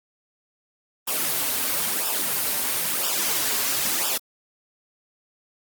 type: noise with flanger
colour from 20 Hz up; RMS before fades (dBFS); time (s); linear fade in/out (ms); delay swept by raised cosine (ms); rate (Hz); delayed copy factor
white; -24; 1.07-4.18; 10; 0.47 to 6.07; 1; -0.85
effects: high-pass 150 Hz 12 dB/octave + Opus 24 kbps